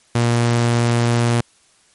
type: tone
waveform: sawtooth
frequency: 118.5 Hz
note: A#2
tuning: 29 cents sharp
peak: -10 dBFS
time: 0.15-1.41 s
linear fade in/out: 5 ms
effects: white hiss -55 dBFS RMS until 1.94 s + MP3 48 kbps